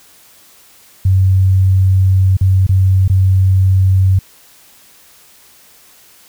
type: tone with dropouts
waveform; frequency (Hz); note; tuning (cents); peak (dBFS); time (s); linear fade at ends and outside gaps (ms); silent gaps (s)
sine; 94.7; F#2; +41; -7; 1.05-4.19; 5; 2.369-2.41 / 2.667-2.691 / 3.079-3.097
effects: white hiss -45 dBFS RMS until 6.28 s